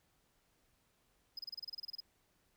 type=tone bursts; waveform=triangle; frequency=5040 Hz; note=D#8; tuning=21 cents sharp; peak=-39 dBFS; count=13; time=1.37-2.004 s; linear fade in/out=5 ms; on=22 ms; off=29 ms; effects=pink hiss -75 dBFS RMS until 2.56 s